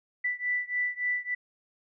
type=beating tone pair; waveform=sine; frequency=1975.5 / 1979 Hz; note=B6 / B6; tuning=0 / +3 cents; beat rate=3.5 Hz; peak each=-30 / -31 dBFS; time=0.24-1.35 s; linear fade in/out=10 ms; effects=none

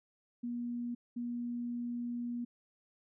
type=tone pair in turn; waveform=sine; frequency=240 / 240 Hz; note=B3 / B3; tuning=-49 / -49 cents; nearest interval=unison; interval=0 cents; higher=neither; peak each=-35 / -35 dBFS; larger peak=neither; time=0.43-0.95 / 1.16-2.45 s; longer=second; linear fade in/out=10 ms; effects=none

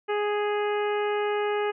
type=harmonic tone; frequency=415.3 Hz; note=G#4; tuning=in tune; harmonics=1 / 2 / 3 / 4 / 5 / 6 / 7; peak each=-25 / -31 / -35 / -37 / -39 / -41 / -42 dBFS; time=0.08-1.72 s; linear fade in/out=20 ms; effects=none

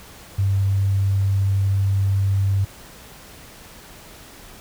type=tone; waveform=sine; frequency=98 Hz; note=G2; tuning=in tune; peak=-16 dBFS; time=0.38-2.65 s; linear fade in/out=10 ms; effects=pink hiss -43 dBFS RMS until 4.6 s

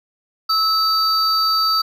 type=tone pair together; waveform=triangle; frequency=1300 / 4625 Hz; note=E6 / D8; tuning=-24 / -27 cents; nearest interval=octave + minor seventh; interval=2197 cents; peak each=-16 dBFS; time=0.49-1.82 s; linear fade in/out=10 ms; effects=none

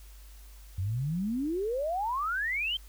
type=exponential sweep; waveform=sine; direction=up; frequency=87.31 to 3193 Hz; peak=-28 dBFS; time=0.78-2.77 s; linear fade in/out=5 ms; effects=added 50 Hz sine -47 dBFS peak until 2.88 s + white hiss -58 dBFS RMS until 2.88 s

